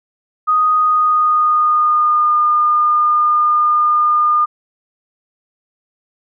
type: tone with pitch glide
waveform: sine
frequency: 1244.5 to 1213.3 Hz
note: D#6 to D#6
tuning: 0 to -44 cents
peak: -10 dBFS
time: 0.47-4.46 s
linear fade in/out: 20 ms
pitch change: -44 cents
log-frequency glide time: 0.73-2.37 s
effects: none